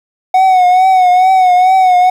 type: tone with vibrato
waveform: triangle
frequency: 740 Hz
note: F#5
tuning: in tune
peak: -3 dBFS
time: 0.34-2.1 s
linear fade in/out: 5 ms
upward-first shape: triangle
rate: 2.3 Hz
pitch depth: 59 cents each way
effects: 7-bit